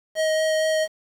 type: tone with vibrato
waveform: square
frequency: 630 Hz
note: D#5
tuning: 21 cents sharp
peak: -20 dBFS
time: 0.15-0.88 s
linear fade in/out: 50 ms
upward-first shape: sine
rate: 4.3 Hz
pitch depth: 8 cents each way
effects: low-pass 9000 Hz 12 dB/octave + 8-bit